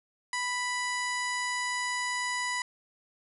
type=harmonic tone; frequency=987.8 Hz; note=B5; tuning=in tune; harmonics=1 / 2 / 3 / 4 / 5 / 6 / 7 / 8 / 9 / 10; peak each=-34 / -32 / -44 / -43 / -41 / -50 / -40 / -48 / -53 / -44 dBFS; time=0.33-2.62 s; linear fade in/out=2 ms; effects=none